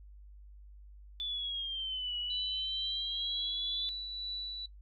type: linear two-way sweep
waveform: sine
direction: down then up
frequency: 3490 to 2919 to 3490 Hz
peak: -34 dBFS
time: 1.2-3.89 s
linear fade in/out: 0 ms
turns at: 2.17 s
type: tone with tremolo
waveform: sine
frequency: 3951 Hz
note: B7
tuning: in tune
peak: -35 dBFS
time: 2.3-4.66 s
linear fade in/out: 5 ms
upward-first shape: triangle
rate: 2.1 Hz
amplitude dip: 35%
effects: noise-tail reverb RT60 0.1 s tail -20 dB re dry + added 50 Hz sine -50 dBFS peak until 4.81 s